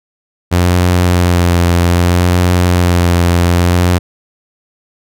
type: tone with vibrato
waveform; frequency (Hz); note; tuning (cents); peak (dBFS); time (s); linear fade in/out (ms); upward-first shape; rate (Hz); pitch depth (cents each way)
sawtooth; 88; F2; +14; -4; 0.51-3.99; 20; sine; 0.63; 26
effects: none